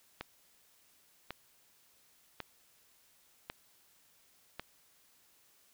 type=click train; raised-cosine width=0.3 ms; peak=-23 dBFS; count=5; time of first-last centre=0.21-4.596 s; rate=0.912 Hz; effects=white hiss -67 dBFS RMS until 5.73 s